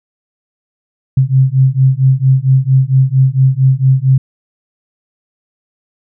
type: beating tone pair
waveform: sine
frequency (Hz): 130.2 / 134.6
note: C3 / C3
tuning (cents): -8 / +49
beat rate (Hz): 4.4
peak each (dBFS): -10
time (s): 1.17-4.18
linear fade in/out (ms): 5
effects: none